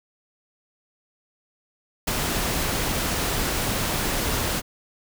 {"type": "noise with ADSR envelope", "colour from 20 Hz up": "pink", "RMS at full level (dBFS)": -22, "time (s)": [2.07, 4.62], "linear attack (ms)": 11, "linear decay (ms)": 14, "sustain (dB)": -3, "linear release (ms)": 39, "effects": []}